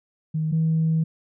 sine tone pair in turn, 157.1 / 160.59 Hz, D#3 / E3, +17 / -45 cents, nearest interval unison, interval 38 cents, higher second, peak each -21 / -17 dBFS, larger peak second, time 0.34-0.52 / 0.52-1.04 s, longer second, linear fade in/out 10 ms, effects tanh soft clip ceiling -14 dBFS

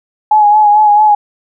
sine tone with vibrato, 841 Hz, G#5, 22 cents sharp, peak -4 dBFS, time 0.31-1.15 s, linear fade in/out 5 ms, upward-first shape sine, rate 4.5 Hz, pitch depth 35 cents each way, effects none

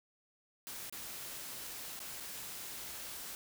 white noise with dropouts, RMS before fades -45 dBFS, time 0.67-3.35 s, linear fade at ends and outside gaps 0 ms, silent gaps 0.897-0.925 / 1.992-2.002 / 2.201-2.205 s, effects none

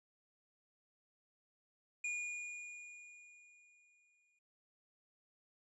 square tone with exponential decay, 2437 Hz, D#7, 37 cents flat, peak -37 dBFS, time 2.04-4.39 s, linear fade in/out 5 ms, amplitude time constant 510 ms, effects resampled to 24000 Hz

